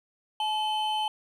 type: tone pair together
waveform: triangle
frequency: 858 / 3058 Hz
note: A5 / G7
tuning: -44 / -44 cents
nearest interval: octave + minor seventh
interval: 2200 cents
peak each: -25 / -30 dBFS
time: 0.4-1.08 s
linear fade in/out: 2 ms
effects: none